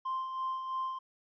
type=tone with tremolo; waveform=triangle; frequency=1046.5 Hz; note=C6; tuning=in tune; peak=-28 dBFS; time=0.05-0.99 s; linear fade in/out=10 ms; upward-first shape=sine; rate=3 Hz; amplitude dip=55%; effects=tanh soft clip ceiling -27 dBFS + resampled to 11025 Hz